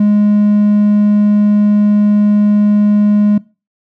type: tone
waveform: triangle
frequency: 207.7 Hz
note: G#3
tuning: in tune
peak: -4 dBFS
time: 0-3.38 s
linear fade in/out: 5 ms
effects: noise-tail reverb RT60 0.3 s tail -22 dB re dry + tanh soft clip ceiling 0 dBFS